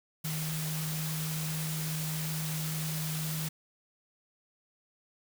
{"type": "tone in noise", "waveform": "sine", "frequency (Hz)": 156.9, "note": "D#3", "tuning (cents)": 15, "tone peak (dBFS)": -33, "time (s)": [0.24, 3.49], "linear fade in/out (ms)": 10, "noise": "white", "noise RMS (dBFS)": -38, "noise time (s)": [0.24, 3.49], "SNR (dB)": 2, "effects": []}